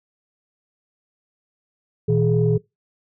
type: tone cluster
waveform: sine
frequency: 117.8 / 159.7 / 420.3 Hz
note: A#2 / D#3 / G#4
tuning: +19 / +45 / +21 cents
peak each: -19 dBFS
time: 2.08-2.58 s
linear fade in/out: 10 ms
effects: noise-tail reverb RT60 0.2 s tail -22 dB re dry + tanh soft clip ceiling -7 dBFS

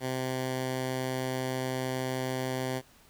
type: tone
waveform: 10% pulse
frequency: 129.5 Hz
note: C3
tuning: 17 cents flat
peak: -22 dBFS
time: 0-2.82 s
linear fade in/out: 50 ms
effects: pink hiss -59 dBFS RMS until 3.09 s

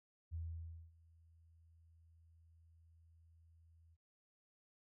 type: tone with ADSR envelope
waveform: sine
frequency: 82.41 Hz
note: E2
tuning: in tune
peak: -40 dBFS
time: 0.31-3.97 s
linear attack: 32 ms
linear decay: 570 ms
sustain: -24 dB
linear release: 38 ms
effects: none

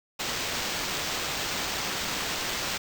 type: noise with sample-and-hold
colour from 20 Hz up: white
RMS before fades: -31 dBFS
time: 0.19-2.78 s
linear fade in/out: 10 ms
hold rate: 11025 Hz
effects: none

